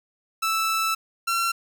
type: tone pair in turn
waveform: sawtooth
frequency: 1318.5 / 1359.5 Hz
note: E6 / F6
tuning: 0 / -47 cents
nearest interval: minor second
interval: 53 cents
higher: second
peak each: -18 dBFS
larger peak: neither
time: 0.42-0.95 / 1.27-1.52 s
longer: first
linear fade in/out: 10 ms
effects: none